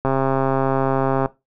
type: click train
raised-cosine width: 1 ms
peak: -6 dBFS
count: 163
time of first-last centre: 0.05-1.259 s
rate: 134 Hz
effects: noise-tail reverb RT60 0.2 s tail -17 dB re dry